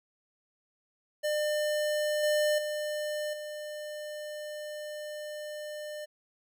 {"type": "tone with level steps", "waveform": "square", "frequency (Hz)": 600, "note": "D5", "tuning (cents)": 37, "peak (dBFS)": [-28, -25, -32, -38], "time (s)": [1.23, 6.06], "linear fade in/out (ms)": 20, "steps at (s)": [2.23, 2.58, 3.33], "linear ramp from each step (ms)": 5, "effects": []}